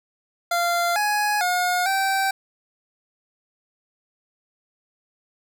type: tone with pitch steps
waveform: 25% pulse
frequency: 692 / 835 / 719 / 776 Hz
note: F5 / G#5 / F#5 / G5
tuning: -16 / +9 / -50 / -18 cents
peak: -16 dBFS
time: 0.51-2.31 s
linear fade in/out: 5 ms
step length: 450 ms
effects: none